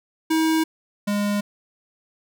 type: tone pair in turn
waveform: square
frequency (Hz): 319.7 / 205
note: D#4 / G#3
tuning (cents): +47 / -22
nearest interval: minor sixth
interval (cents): 769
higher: first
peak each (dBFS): -18 / -21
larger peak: first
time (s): 0.3-0.64 / 1.07-1.41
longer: neither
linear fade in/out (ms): 10
effects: none